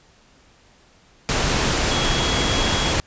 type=tone in noise; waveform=sine; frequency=3322 Hz; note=G#7; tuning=in tune; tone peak=-26 dBFS; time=1.91-2.92 s; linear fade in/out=0 ms; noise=pink; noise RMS=-20 dBFS; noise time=1.29-3 s; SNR=-9 dB; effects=pink hiss -54 dBFS RMS until 3.06 s + resampled to 16000 Hz